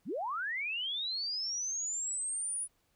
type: linear sweep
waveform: sine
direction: up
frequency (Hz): 132 to 9920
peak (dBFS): -33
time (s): 0.05-2.68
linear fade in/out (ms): 50
effects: pink hiss -74 dBFS RMS until 2.95 s